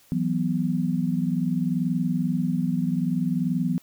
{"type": "chord", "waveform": "sine", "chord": "E suspended second", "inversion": "none", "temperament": "just", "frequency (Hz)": [164.81, 185.42, 247.2], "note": ["E3", "F#3", "B3"], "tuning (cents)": [0, 4, 2], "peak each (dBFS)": -26, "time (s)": [0.12, 3.78], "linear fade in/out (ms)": 0, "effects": ["white hiss -57 dBFS RMS until 3.82 s"]}